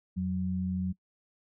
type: tone pair together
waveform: sine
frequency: 86.78 / 185 Hz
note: F2 / F#3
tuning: -10 / 0 cents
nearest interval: octave + minor second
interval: 1310 cents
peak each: -35 / -29 dBFS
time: 0.16-0.93 s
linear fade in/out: 20 ms
effects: noise-tail reverb RT60 0.1 s tail -23 dB re dry